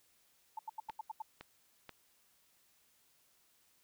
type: tone bursts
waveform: sine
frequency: 880 Hz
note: A5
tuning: in tune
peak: -38 dBFS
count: 7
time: 0.57-1.221 s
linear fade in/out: 5 ms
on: 21 ms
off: 84 ms
type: clicks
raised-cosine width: 0.3 ms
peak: -31 dBFS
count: 3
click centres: 0.897 / 1.41 / 1.893 s
effects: white hiss -71 dBFS RMS until 3.83 s